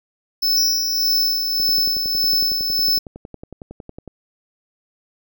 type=tone with tremolo; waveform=square; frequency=5260 Hz; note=E8; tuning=5 cents flat; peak=-15 dBFS; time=0.42-2.99 s; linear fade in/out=10 ms; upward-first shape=sine; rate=1.7 Hz; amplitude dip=45%
type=tone with exponential decay; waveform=sine; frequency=5670 Hz; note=F8; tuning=25 cents sharp; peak=-20 dBFS; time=0.57-2.18 s; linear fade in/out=1 ms; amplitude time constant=350 ms
type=click train; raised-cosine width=2 ms; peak=-21 dBFS; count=28; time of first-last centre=1.6-4.077 s; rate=10.9 Hz
effects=none